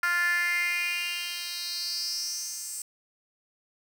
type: tone with high-pass filter sweep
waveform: 10% pulse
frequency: 349.2 Hz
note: F4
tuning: in tune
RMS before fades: -30 dBFS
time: 0.03-2.82 s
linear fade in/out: 2 ms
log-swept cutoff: 1500 to 7800 Hz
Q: 5.5
effects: 9-bit